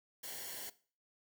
white noise with comb filter, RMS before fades -45 dBFS, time 0.23-0.7 s, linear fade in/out 10 ms, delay 0.8 ms, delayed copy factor -0.65, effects noise-tail reverb RT60 0.4 s tail -18 dB re dry

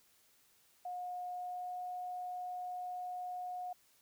sine tone with pitch glide, 720 to 724.2 Hz, F#5 to F#5, -47 to -37 cents, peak -39 dBFS, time 0.85-3.73 s, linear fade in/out 5 ms, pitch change +10 cents, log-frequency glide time 1.33-1.8 s, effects white hiss -69 dBFS RMS until 4.01 s

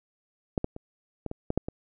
clicks, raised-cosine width 2 ms, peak -12 / -14 / -25 / -19 / -21 / -14 / -10 / -19 dBFS, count 8, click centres 0.578 / 0.644 / 0.764 / 1.263 / 1.314 / 1.504 / 1.576 / 1.685 s, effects none

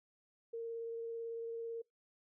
sine tone with vibrato, 460 Hz, A#4, 23 cents flat, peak -39 dBFS, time 0.53-1.82 s, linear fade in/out 10 ms, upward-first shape triangle, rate 18 Hz, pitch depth 12 cents each way, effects noise-tail reverb RT60 0.2 s tail -25 dB re dry

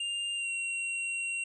square tone with pitch glide, 2800 to 2744 Hz, F7 to F7, +4 to -31 cents, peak -32 dBFS, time 0-1.44 s, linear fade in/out 5 ms, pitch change -35 cents, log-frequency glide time 0.35-0.49 s, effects resampled to 22050 Hz

